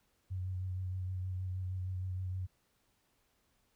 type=tone with vibrato; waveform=sine; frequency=92.5 Hz; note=F#2; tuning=in tune; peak=-35 dBFS; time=0.3-2.47 s; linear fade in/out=20 ms; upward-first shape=sine; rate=6.4 Hz; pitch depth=23 cents each way; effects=pink hiss -75 dBFS RMS until 3.75 s